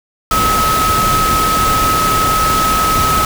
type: tone in noise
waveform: sine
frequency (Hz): 1284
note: E6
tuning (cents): -46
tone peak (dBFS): -12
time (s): 0.31-3.25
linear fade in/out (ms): 2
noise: pink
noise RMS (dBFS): -17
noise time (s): 0.31-3.25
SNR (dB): +2
effects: none